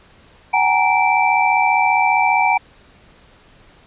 sine tone cluster, 753 / 828 / 933 / 2332 Hz, F#5 / G#5 / A#5 / D7, +30 / -5 / +1 / -13 cents, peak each -18 dBFS, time 0.53-2.58 s, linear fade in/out 10 ms, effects pink hiss -49 dBFS RMS until 3.86 s + resampled to 8000 Hz

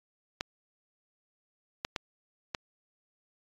clicks, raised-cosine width 0.2 ms, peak -14 dBFS, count 4, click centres 0.409 / 1.849 / 1.962 / 2.548 s, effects low-pass 7000 Hz 12 dB/octave + AAC 32 kbps

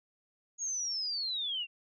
sine linear sweep, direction down, 6700 to 2701 Hz, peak -32 dBFS, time 0.58-1.67 s, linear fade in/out 50 ms, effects none

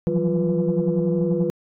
sine tone cluster, 166 / 175.7 / 186.8 / 349.2 / 492.2 Hz, E3 / F3 / F#3 / F4 / B4, +12 / +11 / +17 / 0 / -6 cents, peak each -24 dBFS, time 0.07-1.5 s, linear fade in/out 0 ms, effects tanh soft clip ceiling -11 dBFS

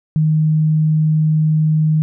sine tone, 155.56 Hz, D#3, in tune, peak -11 dBFS, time 0.16-2.02 s, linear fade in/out 0 ms, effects none

